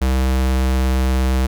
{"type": "tone", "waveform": "square", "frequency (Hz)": 64.9, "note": "C2", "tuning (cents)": -13, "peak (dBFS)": -15, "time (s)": [0.01, 1.47], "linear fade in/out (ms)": 10, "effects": []}